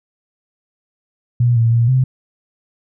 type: tone with pitch steps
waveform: sine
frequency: 120.8 / 115.2 / 117.2 / 129.6 Hz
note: B2 / A#2 / A#2 / C3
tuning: -38 / -20 / +10 / -16 cents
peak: -10 dBFS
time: 1.4-2.04 s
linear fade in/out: 5 ms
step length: 160 ms
effects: none